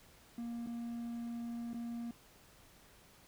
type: tone with dropouts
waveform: triangle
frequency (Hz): 234.9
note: A#3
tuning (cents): +13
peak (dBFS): -37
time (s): 0.38-2.11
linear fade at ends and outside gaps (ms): 2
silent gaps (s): 0.663-0.671 / 1.733-1.743
effects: pink hiss -62 dBFS RMS until 3.27 s